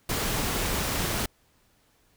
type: noise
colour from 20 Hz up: pink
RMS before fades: -28 dBFS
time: 0.09-1.26 s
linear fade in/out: 5 ms
effects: pink hiss -65 dBFS RMS until 2.16 s